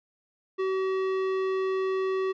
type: tone with tanh clipping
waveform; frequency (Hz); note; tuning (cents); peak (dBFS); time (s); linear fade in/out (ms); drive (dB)
sine; 380; F#4; +46; -27; 0.58-2.33; 20; 15
effects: none